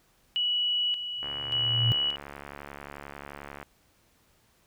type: tone with tremolo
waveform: sine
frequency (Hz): 2937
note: F#7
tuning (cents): -13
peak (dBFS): -24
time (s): 0.36-2.16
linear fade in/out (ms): 0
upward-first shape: square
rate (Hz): 0.86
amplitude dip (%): 60
type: tone with exponential growth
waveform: sine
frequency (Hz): 116.5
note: A#2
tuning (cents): -1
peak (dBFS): -20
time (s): 1.18-1.92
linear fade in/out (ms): 0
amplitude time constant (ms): 160
type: click train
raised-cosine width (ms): 0.5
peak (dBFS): -25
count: 172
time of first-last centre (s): 1.23-3.628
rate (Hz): 71.3
effects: pink hiss -65 dBFS RMS until 4.66 s